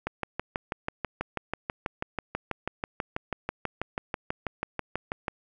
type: click train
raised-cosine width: 0.5 ms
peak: -14 dBFS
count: 33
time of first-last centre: 0.07-5.282 s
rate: 6.14 Hz
effects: none